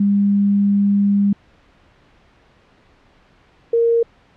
sine tone pair in turn, 201.3 / 464.3 Hz, G3 / A#4, +46 / -7 cents, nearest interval octave + major second, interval 1447 cents, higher second, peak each -12 dBFS, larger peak neither, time 0-1.33 / 3.73-4.03 s, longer first, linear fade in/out 5 ms, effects pink hiss -53 dBFS RMS until 4.36 s + low-pass 3000 Hz 12 dB/octave

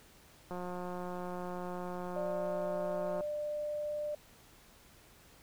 click train, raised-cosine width 1 ms, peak -28 dBFS, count 484, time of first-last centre 0.51-3.208 s, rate 179 Hz
sine tone, 596 Hz, D5, 25 cents sharp, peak -34 dBFS, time 2.16-4.15 s, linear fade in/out 5 ms
effects pink hiss -60 dBFS RMS until 5.42 s

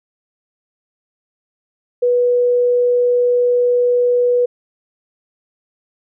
sine tone, 489.1 Hz, B4, 17 cents flat, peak -11 dBFS, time 2.02-4.46 s, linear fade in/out 10 ms, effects none

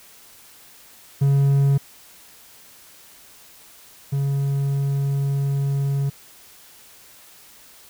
triangle tone pair in turn, 139.1 / 139.1 Hz, C#3 / C#3, +6 / +6 cents, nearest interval unison, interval 0 cents, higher neither, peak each -12 / -17 dBFS, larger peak first, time 1.21-1.78 / 4.12-6.1 s, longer second, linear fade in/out 10 ms, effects white hiss -48 dBFS RMS until 7.89 s

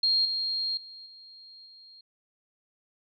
sine tone with level steps, 4230 Hz, C8, 18 cents sharp, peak -21 / -27 / -43 / -47 / -49 dBFS, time 0.03-2.01 s, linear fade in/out 5 ms, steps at 0.25 / 0.77 / 1.06 / 1.66 s, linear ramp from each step 2 ms, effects none

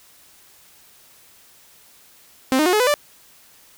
sawtooth tone with pitch steps, 261.6 / 307.5 / 361.5 / 425 / 499.6 / 587.3 Hz, C4 / D#4 / F#4 / G#4 / B4 / D5, 0 / -20 / -40 / +40 / +20 / 0 cents, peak -11 dBFS, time 2.52-2.94 s, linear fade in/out 0 ms, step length 70 ms, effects white hiss -51 dBFS RMS until 3.77 s

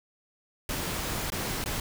pink noise with dropouts, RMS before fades -32 dBFS, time 0.69-1.8 s, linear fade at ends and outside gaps 2 ms, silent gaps 1.302-1.32 / 1.641-1.659 s, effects none

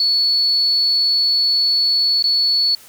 sine tone with dropouts, 4421 Hz, C#8, 5 cents flat, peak -13 dBFS, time 0-2.75 s, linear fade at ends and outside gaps 2 ms, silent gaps 2.225-2.24 s, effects white hiss -44 dBFS RMS until 2.88 s

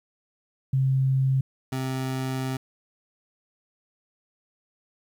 sine / 25% pulse tone pair in turn, 133.1 / 131.19 Hz, C3 / C3, +30 / +5 cents, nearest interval unison, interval 25 cents, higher first, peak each -19 / -23 dBFS, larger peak first, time 0.73-1.41 / 1.72-2.57 s, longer second, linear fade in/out 5 ms, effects 10-bit

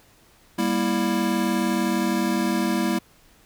square chord, E diminished, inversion first, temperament just, 197.78 / 237.3 / 329.6 Hz, G3 / Bb3 / E4, +16 / +31 / 0 cents, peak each -26 dBFS, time 0.58-2.99 s, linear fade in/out 10 ms, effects pink hiss -56 dBFS RMS until 3.45 s

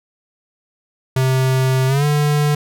square tone with pitch glide, 130.81 to 147.68 Hz, C3 to D3, 0 to +10 cents, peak -14 dBFS, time 1.16-2.55 s, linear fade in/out 5 ms, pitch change +210 cents, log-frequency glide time 1.87-2.05 s, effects none

